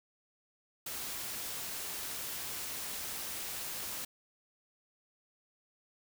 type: noise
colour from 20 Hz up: white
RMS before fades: -40 dBFS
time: 0.86-4.05 s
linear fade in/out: 5 ms
effects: none